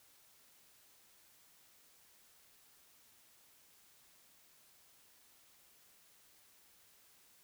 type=silence; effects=white hiss -66 dBFS RMS until 7.43 s